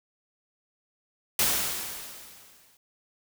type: noise with exponential decay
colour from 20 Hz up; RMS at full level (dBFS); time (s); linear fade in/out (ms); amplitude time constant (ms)
white; -22; 1.39-2.77; 2; 300
effects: none